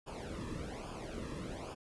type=noise with flanger; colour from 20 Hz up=brown; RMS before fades=-43 dBFS; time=0.06-1.75 s; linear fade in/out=20 ms; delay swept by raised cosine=0.5 to 1.38 ms; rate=1.2 Hz; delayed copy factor=-0.8; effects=resampled to 24000 Hz